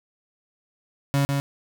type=tone with echo; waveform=35% pulse; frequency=140 Hz; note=C#3; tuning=18 cents sharp; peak=-17 dBFS; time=1.14-1.25 s; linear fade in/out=0 ms; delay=150 ms; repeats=1; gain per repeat=-3 dB; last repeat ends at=1.4 s; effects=none